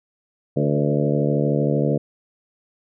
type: harmonic tone with a mistuned harmonic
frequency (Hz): 72.9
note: D2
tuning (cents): -12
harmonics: 2 / 3 / 4 / 5 / 6 / 7 / 8 / 9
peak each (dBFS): -21 / -25 / -25 / -29 / -26 / -26 / -28 / -33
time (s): 0.56-1.98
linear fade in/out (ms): 10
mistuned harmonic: 7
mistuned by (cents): -24
effects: none